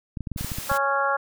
clicks, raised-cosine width 5 ms, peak -18 dBFS, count 10, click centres 0.172 / 0.207 / 0.272 / 0.317 / 0.362 / 0.41 / 0.446 / 0.518 / 0.585 / 0.716 s
white noise, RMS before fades -35 dBFS, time 0.37-0.78 s, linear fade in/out 10 ms
harmonic tone, 276.9 Hz, C#4, 2 cents flat, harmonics 2 / 3 / 4 / 5 / 6, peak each -27 / -27 / -26 / -25 / -31 dBFS, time 0.69-1.17 s, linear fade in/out 10 ms
effects none

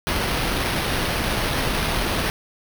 pink noise with sample-and-hold, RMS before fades -23 dBFS, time 0.07-2.3 s, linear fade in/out 0 ms, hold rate 7350 Hz, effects none

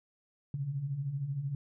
sine beating tone pair, 128.9 / 141.9 Hz, C3 / C#3, -26 / +41 cents, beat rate 13 Hz, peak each -40 / -33 dBFS, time 0.54-1.55 s, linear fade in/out 2 ms, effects none

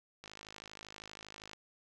click train, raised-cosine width 0.2 ms, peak -30 dBFS, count 69, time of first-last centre 0.24-1.533 s, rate 52.6 Hz, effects none

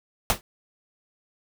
pink noise with exponential decay, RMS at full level -17 dBFS, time 0.3-0.41 s, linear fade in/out 0 ms, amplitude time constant 23 ms, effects none

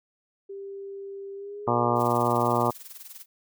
sine tone with pitch glide, 394.7 to 423 Hz, G4 to G#4, +12 to +32 cents, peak -35 dBFS, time 0.49-2.01 s, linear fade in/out 10 ms, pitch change +120 cents, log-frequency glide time 1.35-1.76 s
harmonic tone, 119.7 Hz, A#2, 46 cents sharp, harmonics 1 / 2 / 3 / 4 / 5 / 6 / 7 / 8 / 9 / 10, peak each -30 / -30 / -30 / -30 / -30 / -30 / -30 / -30 / -30 / -30 dBFS, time 1.67-2.71 s, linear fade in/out 10 ms
blue noise with tremolo, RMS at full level -41 dBFS, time 1.95-3.26 s, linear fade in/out 50 ms, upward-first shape sine, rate 20 Hz, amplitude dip 75%
effects none

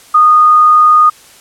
sine tone, 1232 Hz, D#6, 17 cents flat, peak -3 dBFS, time 0.14-1.1 s, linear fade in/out 10 ms, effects white hiss -40 dBFS RMS until 1.4 s + low-pass 11000 Hz 12 dB/octave

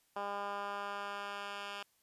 10% pulse tone with band-pass filter sweep, 201.8 Hz, G#3, 49 cents flat, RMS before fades -41 dBFS, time 0.16-1.83 s, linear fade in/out 5 ms, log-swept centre 920 to 2400 Hz, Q 1.2, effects white hiss -73 dBFS RMS until 2.02 s + resampled to 32000 Hz

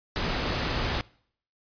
pink noise, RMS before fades -28 dBFS, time 0.16-1.01 s, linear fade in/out 0 ms, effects noise-tail reverb RT60 0.6 s tail -23 dB re dry + resampled to 11025 Hz

